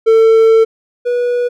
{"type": "tone pair in turn", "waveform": "triangle", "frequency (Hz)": [448, 486.8], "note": ["A4", "B4"], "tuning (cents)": [31, -25], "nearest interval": "minor second", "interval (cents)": 144, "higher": "second", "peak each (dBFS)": [-3, -10], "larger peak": "first", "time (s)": [[0.06, 0.65], [1.05, 1.49]], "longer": "first", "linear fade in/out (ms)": 20, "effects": []}